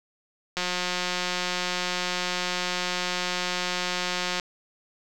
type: click train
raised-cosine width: 0.2 ms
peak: -10 dBFS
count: 690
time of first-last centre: 0.57-4.398 s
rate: 180 Hz
effects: none